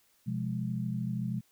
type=chord; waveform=sine; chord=F diminished; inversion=second; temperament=equal with one note detuned; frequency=126.58 / 174.61 / 207.7 Hz; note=Cb3 / F3 / Ab3; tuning=+43 / 0 / 0 cents; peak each=-34 / -36 / -35 dBFS; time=0.26-1.41 s; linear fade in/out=20 ms; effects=white hiss -68 dBFS RMS until 1.51 s